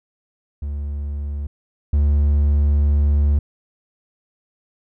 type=tone pair in turn; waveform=triangle; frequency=72.1 / 72.6 Hz; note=D2 / D2; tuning=-31 / -19 cents; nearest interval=unison; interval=12 cents; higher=second; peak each=-21 / -11 dBFS; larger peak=second; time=0.62-1.47 / 1.93-3.39 s; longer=second; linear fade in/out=5 ms; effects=none